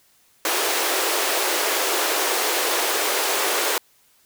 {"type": "high-pass noise", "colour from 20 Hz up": "pink", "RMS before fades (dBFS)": -22, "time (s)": [0.45, 3.78], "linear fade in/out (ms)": 2, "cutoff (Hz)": 340, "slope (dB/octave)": 48, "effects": ["white hiss -59 dBFS RMS until 4.25 s"]}